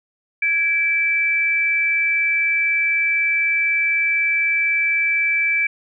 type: tone pair together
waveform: sine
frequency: 1658 / 2322 Hz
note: G#6 / D7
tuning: -3 / -20 cents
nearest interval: tritone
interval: 583 cents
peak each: -26 / -16 dBFS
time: 0.42-5.67 s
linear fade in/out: 5 ms
effects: none